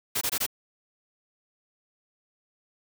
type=noise bursts; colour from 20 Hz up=white; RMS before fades=-27 dBFS; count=4; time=0.15-0.465 s; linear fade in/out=10 ms; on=63 ms; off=21 ms; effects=none

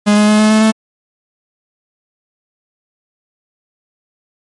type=tone with pitch steps; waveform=45% pulse; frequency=207.7 / 210 / 212.3 / 214.7 / 217 / 219.4 Hz; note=G#3 / G#3 / G#3 / A3 / A3 / A3; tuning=0 / +19 / +38 / -42 / -24 / -5 cents; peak=-7 dBFS; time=0.06-0.72 s; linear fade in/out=20 ms; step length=110 ms; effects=MP3 48 kbps

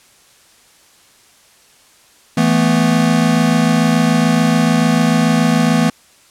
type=chord; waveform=square; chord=E suspended fourth; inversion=none; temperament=equal; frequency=164.81 / 220 / 246.9 Hz; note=E3 / A3 / B3; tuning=0 / 0 / 0 cents; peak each=-16 dBFS; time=2.37-5.9 s; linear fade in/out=5 ms; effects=white hiss -49 dBFS RMS until 6.3 s + low-pass 10000 Hz 12 dB/octave

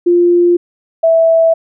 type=tone pair in turn; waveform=sine; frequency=349.2 / 656.2 Hz; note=F4 / E5; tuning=0 / -8 cents; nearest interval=major seventh; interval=1092 cents; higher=second; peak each=-6 dBFS; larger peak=neither; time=0.06-0.57 / 1.03-1.54 s; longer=neither; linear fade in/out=10 ms; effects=none

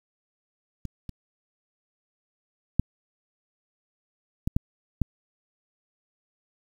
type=clicks; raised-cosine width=5 ms; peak=-21 / -24 / -7 / -13 / -9 / -10 dBFS; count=6; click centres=0.853 / 1.093 / 2.796 / 4.475 / 4.565 / 5.017 s; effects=8-bit

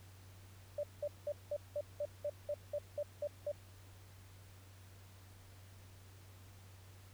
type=tone bursts; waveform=sine; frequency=587 Hz; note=D5; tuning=1 cent flat; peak=-35 dBFS; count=12; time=0.78-3.518 s; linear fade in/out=5 ms; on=54 ms; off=190 ms; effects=added 95 Hz sine -56 dBFS peak until 7.13 s + pink hiss -63 dBFS RMS until 7.13 s

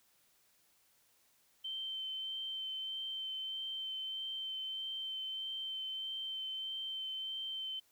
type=tone with vibrato; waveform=sine; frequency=3100 Hz; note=G7; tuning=20 cents flat; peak=-38 dBFS; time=1.64-7.8 s; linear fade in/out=10 ms; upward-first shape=sine; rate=1.6 Hz; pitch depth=12 cents each way; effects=white hiss -71 dBFS RMS until 7.91 s

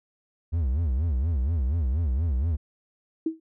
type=tone with vibrato; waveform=triangle; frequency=73 Hz; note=D2; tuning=10 cents flat; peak=-20 dBFS; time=0.52-2.57 s; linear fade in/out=20 ms; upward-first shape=sine; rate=4.2 Hz; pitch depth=290 cents each way
type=tone with exponential decay; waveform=sine; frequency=321.9 Hz; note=E4; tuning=41 cents flat; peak=-19 dBFS; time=3.26-3.4 s; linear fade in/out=5 ms; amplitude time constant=30 ms
effects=none

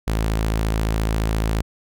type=tone; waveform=sawtooth; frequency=54.4 Hz; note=A1; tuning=19 cents flat; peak=-15 dBFS; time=0.07-1.62 s; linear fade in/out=10 ms; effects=none

